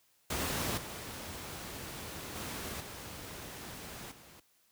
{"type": "noise with level steps", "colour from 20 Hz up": "pink", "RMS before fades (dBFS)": [-34, -43, -40, -45, -55], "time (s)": [0.3, 4.4], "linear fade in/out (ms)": 5, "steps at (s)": [0.77, 2.35, 2.8, 4.11], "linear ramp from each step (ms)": 10, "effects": ["white hiss -70 dBFS RMS until 4.71 s", "high-pass 60 Hz 12 dB/octave"]}